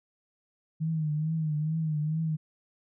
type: tone with vibrato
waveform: sine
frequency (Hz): 155.8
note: D#3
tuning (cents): +3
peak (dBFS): -26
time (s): 0.8-2.37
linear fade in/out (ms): 20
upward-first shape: triangle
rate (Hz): 2.3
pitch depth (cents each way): 79
effects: none